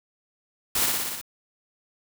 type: noise with echo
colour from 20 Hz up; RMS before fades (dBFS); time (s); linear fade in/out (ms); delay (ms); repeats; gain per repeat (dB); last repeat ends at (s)
white; -24; 0.75-0.86; 5; 59; 6; -2; 1.214
effects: none